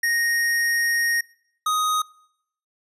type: tone pair in turn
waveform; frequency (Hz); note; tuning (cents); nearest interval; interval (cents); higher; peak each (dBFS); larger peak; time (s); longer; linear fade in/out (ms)
square; 1864.7 / 1250.4; A#6 / D#6; 0 / +8; perfect fifth; 692; first; -20; neither; 0.03-1.21 / 1.66-2.02; first; 5
effects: noise-tail reverb RT60 0.7 s tail -23 dB re dry + resampled to 32000 Hz